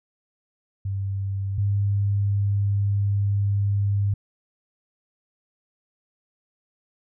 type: tone pair in turn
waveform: sine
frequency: 98 / 100.64 Hz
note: G2 / G2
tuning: 0 / +46 cents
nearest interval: unison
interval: 46 cents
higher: second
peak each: -24 / -19 dBFS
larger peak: second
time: 0.85-1.58 / 1.58-4.14 s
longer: second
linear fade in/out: 5 ms
effects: none